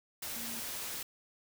sine tone in noise, 233.1 Hz, A#3, in tune, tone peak -46 dBFS, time 0.36-0.6 s, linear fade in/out 5 ms, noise white, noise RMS -40 dBFS, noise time 0.22-1.03 s, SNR -9 dB, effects none

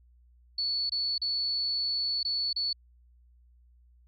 sine tone with dropouts, 4435 Hz, C#8, in tune, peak -27 dBFS, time 0.58-2.73 s, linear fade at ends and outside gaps 5 ms, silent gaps 0.896-0.919 / 1.181-1.216 / 2.231-2.249 / 2.53-2.561 s, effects added 60 Hz sine -57 dBFS peak until 4.07 s

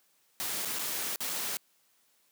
white noise with dropouts, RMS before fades -34 dBFS, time 0.4-1.57 s, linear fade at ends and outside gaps 0 ms, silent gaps 0.65-0.655 / 0.787-0.792 / 1.16-1.205 / 1.294-1.297 s, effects white hiss -69 dBFS RMS until 2.31 s + high-pass 150 Hz 12 dB/octave

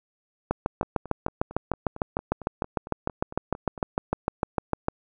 two click trains, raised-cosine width 1 ms, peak -9 / -24 dBFS, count 30 / 14, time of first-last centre 0.51-4.884 / 0.83-3.778 s, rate 6.63 / 4.41 Hz, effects none

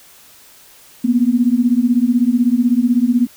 sine beating tone pair, 234.7 / 250.7 Hz, A#3 / B3, +12 / +26 cents, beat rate 16 Hz, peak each -14 dBFS, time 1.04-3.27 s, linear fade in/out 10 ms, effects white hiss -45 dBFS RMS until 3.36 s

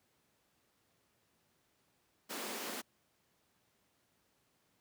pink high-pass noise, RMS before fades -42 dBFS, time 2.29-2.82 s, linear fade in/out 20 ms, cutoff 210 Hz, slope 48 dB/octave, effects pink hiss -75 dBFS RMS until 4.8 s + high-pass 100 Hz 12 dB/octave

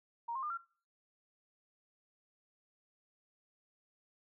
sine tone with pitch steps, 936 / 1062.8 / 1206.9 / 1370.4 Hz, A#5 / C6 / D6 / F6, +7 / +27 / +47 / -33 cents, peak -36 dBFS, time 0.28-0.576 s, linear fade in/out 10 ms, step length 74 ms, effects noise-tail reverb RT60 0.4 s tail -20 dB re dry

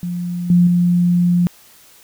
sine tone with level steps, 175.8 Hz, F3, 12 cents sharp, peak -20 / -8 / -11 dBFS, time 0.03-1.47 s, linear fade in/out 0 ms, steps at 0.5 / 0.67 s, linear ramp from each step 2 ms, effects white hiss -47 dBFS RMS until 2.03 s

